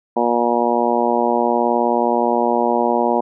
harmonic tone, 119.3 Hz, A#2, 41 cents sharp, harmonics 2 / 3 / 4 / 5 / 6 / 7 / 8, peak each -22 / -22 / -22 / -22 / -22 / -22 / -22 dBFS, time 0.16-3.21 s, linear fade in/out 10 ms, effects none

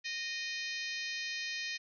harmonic tone with a mistuned harmonic, 618 Hz, D#5, 12 cents flat, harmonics 3 / 4 / 5 / 6 / 7 / 8 / 9 / 10, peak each -41 / -41 / -47 / -47 / -44 / -47 / -49 / -50 dBFS, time 0.04-1.78 s, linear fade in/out 20 ms, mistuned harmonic 7, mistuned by -50 cents, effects none

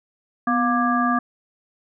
harmonic tone with a mistuned harmonic, 236.4 Hz, A#3, 24 cents sharp, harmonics 1 / 3 / 5 / 7, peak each -21 / -25 / -21 / -27 dBFS, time 0.47-1.19 s, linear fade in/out 5 ms, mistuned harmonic 1, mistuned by +79 cents, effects none

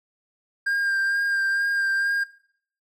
triangle tone with vibrato, 1600 Hz, G6, 35 cents sharp, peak -19 dBFS, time 0.66-2.24 s, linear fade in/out 10 ms, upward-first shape sine, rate 2.2 Hz, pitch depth 19 cents each way, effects noise-tail reverb RT60 0.6 s tail -20 dB re dry

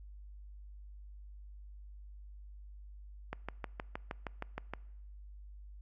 click train, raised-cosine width 0.5 ms, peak -23 dBFS, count 10, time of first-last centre 3.33-4.736 s, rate 6.4 Hz, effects noise-tail reverb RT60 0.9 s tail -23 dB re dry + added 50 Hz sine -48 dBFS peak until 5.81 s

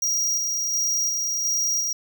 square tone with tremolo, 5710 Hz, F8, 37 cents sharp, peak -21 dBFS, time 0.02-1.93 s, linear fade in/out 5 ms, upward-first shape square, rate 1.4 Hz, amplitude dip 25%, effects none

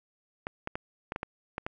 clicks, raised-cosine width 0.5 ms, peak -18 dBFS, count 8, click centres 0.469 / 0.674 / 0.755 / 1.121 / 1.161 / 1.231 / 1.581 / 1.665 s, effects none

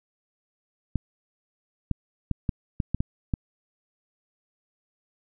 clicks, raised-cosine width 5 ms, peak -12 dBFS, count 8, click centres 0.957 / 1.913 / 2.313 / 2.492 / 2.802 / 2.946 / 3.005 / 3.338 s, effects none

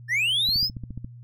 triangle linear sweep, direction up, 1727 to 5274 Hz, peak -19 dBFS, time 0.08-0.7 s, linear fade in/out 50 ms
click train, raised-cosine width 5 ms, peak -22 dBFS, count 9, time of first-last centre 0.49-1.046 s, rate 14.4 Hz
effects noise-tail reverb RT60 0.1 s tail -25 dB re dry + added 120 Hz sine -41 dBFS peak until 1.23 s

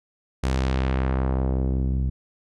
sawtooth tone with low-pass filter sweep, 65.4 Hz, C2, in tune, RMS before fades -23 dBFS, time 0.43-2.1 s, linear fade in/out 10 ms, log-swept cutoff 8700 to 150 Hz, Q 0.9, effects none

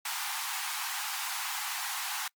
pink high-pass noise, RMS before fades -35 dBFS, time 0.05-2.28 s, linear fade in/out 5 ms, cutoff 760 Hz, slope 96 dB/octave, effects noise-tail reverb RT60 0.1 s tail -26 dB re dry + Opus 48 kbps

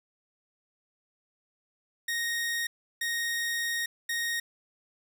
sawtooth tone bursts at uneven times, 1864.7 Hz, A#6, in tune, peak -25 dBFS, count 3, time 2.08-2.67 / 3.01-3.86 / 4.09-4.4 s, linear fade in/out 5 ms, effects 11-bit

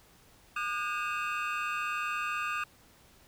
triangle tone cluster, 1213 / 1449 / 1610 / 2535 / 2747 Hz, D#6 / F#6 / G6 / D#7 / F7, -44 / -37 / +46 / +32 / -29 cents, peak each -32 / -37 / -39 / -36 / -40 dBFS, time 0.56-2.64 s, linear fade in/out 5 ms, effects pink hiss -60 dBFS RMS until 3.27 s

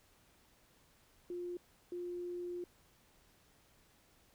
sine tone bursts at uneven times, 352.9 Hz, F4, 18 cents sharp, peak -39 dBFS, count 2, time 1.3-1.57 / 1.92-2.64 s, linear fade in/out 2 ms, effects pink hiss -68 dBFS RMS until 4.34 s

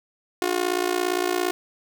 sawtooth tone with amplitude modulation, 359.9 Hz, F#4, 48 cents flat, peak -14 dBFS, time 0.42-1.51 s, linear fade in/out 0 ms, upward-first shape sine, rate 57.5 Hz, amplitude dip 90%, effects none

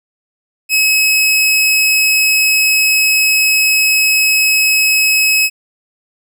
sawtooth tone, 2564 Hz, E7, 49 cents flat, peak -6 dBFS, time 0.69-5.5 s, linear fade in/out 50 ms, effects none

